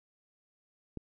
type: click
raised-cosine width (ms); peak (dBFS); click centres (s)
3; -26; 0.973
effects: none